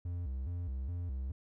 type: tone with vibrato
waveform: triangle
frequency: 75.8 Hz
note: D#2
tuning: 45 cents flat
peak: -33 dBFS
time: 0.05-1.32 s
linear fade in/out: 5 ms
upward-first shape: square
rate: 2.4 Hz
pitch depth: 250 cents each way
effects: none